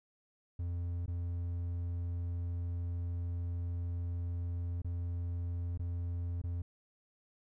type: tone with dropouts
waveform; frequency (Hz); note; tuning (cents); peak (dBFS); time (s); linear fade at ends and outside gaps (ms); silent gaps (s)
triangle; 86.7; F2; -12; -32; 0.59-6.62; 5; 1.061-1.079 / 4.819-4.845 / 5.776-5.794 / 6.417-6.438
effects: none